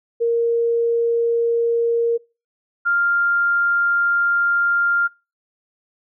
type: tone pair in turn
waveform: sine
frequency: 466.2 / 1397 Hz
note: A#4 / F6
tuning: 0 / 0 cents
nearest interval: octave + perfect fifth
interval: 1900 cents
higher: second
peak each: -15 dBFS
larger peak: neither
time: 0.2-2.18 / 2.85-5.08 s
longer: second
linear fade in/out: 20 ms
effects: noise-tail reverb RT60 0.3 s tail -24 dB re dry